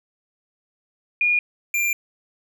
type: tone pair in turn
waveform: sine / square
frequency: 2434 / 2380 Hz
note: D#7 / D7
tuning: -39 / +22 cents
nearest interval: unison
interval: 39 cents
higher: first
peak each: -16 / -20 dBFS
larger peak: first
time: 1.21-1.39 / 1.74-1.93 s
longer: second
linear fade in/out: 2 ms
effects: none